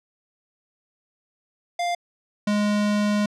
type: tone pair in turn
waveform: square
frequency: 698.5 / 207.7 Hz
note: F5 / G#3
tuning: 0 / 0 cents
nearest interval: octave + major sixth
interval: 2100 cents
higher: first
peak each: -23 / -20 dBFS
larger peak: second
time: 1.79-1.95 / 2.47-3.26 s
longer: second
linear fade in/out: 5 ms
effects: low-pass 7000 Hz 12 dB/octave